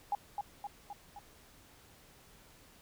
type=tone with echo; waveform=sine; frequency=816 Hz; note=G#5; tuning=31 cents flat; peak=-29 dBFS; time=0.12-0.15 s; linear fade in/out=2 ms; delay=260 ms; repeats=4; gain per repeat=-4 dB; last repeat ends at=1.19 s; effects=pink hiss -60 dBFS RMS until 2.81 s